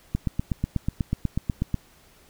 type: click train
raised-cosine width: 5 ms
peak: -11 dBFS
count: 14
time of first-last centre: 0.15-1.743 s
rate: 8.16 Hz
effects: pink hiss -56 dBFS RMS until 2.29 s